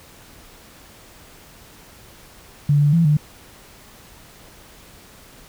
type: tone with pitch steps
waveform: sine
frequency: 145 / 146 / 167.3 / 149.3 Hz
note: D3 / D3 / E3 / D3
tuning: -22 / -10 / +26 / +29 cents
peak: -12 dBFS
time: 2.69-3.17 s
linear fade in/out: 5 ms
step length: 120 ms
effects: pink hiss -46 dBFS RMS until 5.48 s